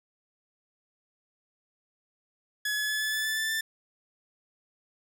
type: tone with pitch steps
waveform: sawtooth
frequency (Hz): 1696 / 1706.8 / 1717.7 / 1728.6 / 1739.7 / 1750.7 / 1761.9 / 1773.1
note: G#6 / G#6 / A6 / A6 / A6 / A6 / A6 / A6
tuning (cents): +36 / +47 / -42 / -31 / -20 / -9 / +2 / +13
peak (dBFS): -24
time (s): 2.65-3.61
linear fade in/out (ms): 5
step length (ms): 120
effects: none